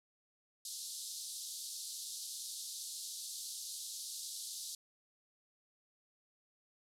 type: band-pass noise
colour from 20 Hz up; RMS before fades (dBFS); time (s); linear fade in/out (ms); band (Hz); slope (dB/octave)
pink; -45; 0.65-4.75; 2; 3800 to 12000; 48
effects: none